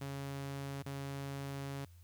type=tone with dropouts; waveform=sawtooth; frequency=138.59 Hz; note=C#3; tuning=in tune; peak=-36 dBFS; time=0.01-1.85 s; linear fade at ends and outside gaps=5 ms; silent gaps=0.824-0.86 s; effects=added 86 Hz sine -55 dBFS peak until 2.03 s + white hiss -70 dBFS RMS until 2.03 s